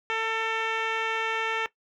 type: tone with low-pass filter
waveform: 10% pulse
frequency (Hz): 447.3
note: A4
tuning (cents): +28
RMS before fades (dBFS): -28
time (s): 0.1-1.66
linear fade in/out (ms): 0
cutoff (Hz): 3000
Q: 1.2
effects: noise-tail reverb RT60 0.1 s tail -17 dB re dry